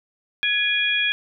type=tone cluster; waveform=sine; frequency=1677 / 2438 / 3329 Hz; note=G#6 / D#7 / G#7; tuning=+16 / -36 / +3 cents; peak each=-24 / -22 / -23 dBFS; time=0.43-1.12 s; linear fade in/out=0 ms; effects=none